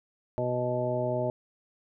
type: harmonic tone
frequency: 124.1 Hz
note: B2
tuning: 9 cents sharp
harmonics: 1 / 2 / 3 / 4 / 5 / 7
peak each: -33 / -37 / -34 / -37 / -29 / -38 dBFS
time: 0.38-1.3 s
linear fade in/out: 0 ms
effects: none